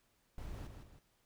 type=noise with echo; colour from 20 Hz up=brown; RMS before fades=-45 dBFS; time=0.38-0.67 s; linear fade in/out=2 ms; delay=160 ms; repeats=2; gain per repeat=-6 dB; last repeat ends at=0.99 s; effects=pink hiss -75 dBFS RMS until 1.25 s